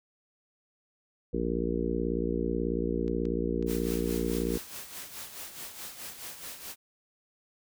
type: harmonic tone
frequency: 58.27 Hz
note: A#1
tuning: in tune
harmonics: 1 / 3 / 4 / 5 / 6 / 7 / 8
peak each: -35 / -35 / -35 / -35 / -35 / -35 / -35 dBFS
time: 1.33-4.58 s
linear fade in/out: 10 ms
type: clicks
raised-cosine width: 0.2 ms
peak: -32 dBFS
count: 6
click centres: 3.08 / 3.254 / 3.626 / 4.47 / 4.808 / 5.038 s
type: noise with tremolo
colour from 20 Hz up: white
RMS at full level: -40 dBFS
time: 3.66-6.76 s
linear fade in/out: 50 ms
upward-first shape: sine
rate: 4.7 Hz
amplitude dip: 60%
effects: none